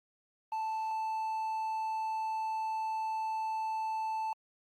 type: tone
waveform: triangle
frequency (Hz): 880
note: A5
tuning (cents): 0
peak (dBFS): -30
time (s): 0.52-4.33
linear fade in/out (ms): 2
effects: Opus 24 kbps